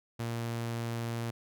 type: tone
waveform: sawtooth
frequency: 116.54 Hz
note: A#2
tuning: in tune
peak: -29 dBFS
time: 0.19-1.31 s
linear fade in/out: 10 ms
effects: none

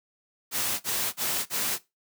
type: noise bursts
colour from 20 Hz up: white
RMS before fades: -28 dBFS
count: 4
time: 0.51-1.787 s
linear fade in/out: 50 ms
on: 290 ms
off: 39 ms
effects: noise-tail reverb RT60 0.2 s tail -17 dB re dry + high-pass 100 Hz 12 dB/octave

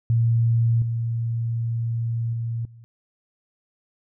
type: tone with level steps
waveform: sine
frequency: 115.8 Hz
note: A#2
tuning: 11 cents flat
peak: -16 / -22 / -24 / -43 dBFS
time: 0.1-2.84 s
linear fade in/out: 0 ms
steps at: 0.82 / 2.33 / 2.65 s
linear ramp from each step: 2 ms
effects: none

